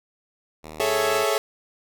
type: tone with vibrato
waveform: 5% pulse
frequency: 77.78 Hz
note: D#2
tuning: in tune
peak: -26 dBFS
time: 0.63-1.25 s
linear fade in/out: 20 ms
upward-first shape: triangle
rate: 3.4 Hz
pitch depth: 8 cents each way
type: chord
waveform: sawtooth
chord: A major seventh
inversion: third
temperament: equal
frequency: 415.3 / 440 / 554.4 / 659.3 Hz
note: G#4 / A4 / C#5 / E5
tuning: 0 / 0 / 0 / 0 cents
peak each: -22 dBFS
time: 0.8-1.38 s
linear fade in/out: 0 ms
effects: none